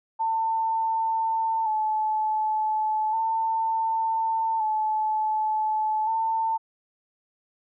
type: tone with vibrato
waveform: sine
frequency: 880 Hz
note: A5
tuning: in tune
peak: -22 dBFS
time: 0.19-6.58 s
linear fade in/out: 20 ms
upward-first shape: square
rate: 0.34 Hz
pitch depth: 31 cents each way
effects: none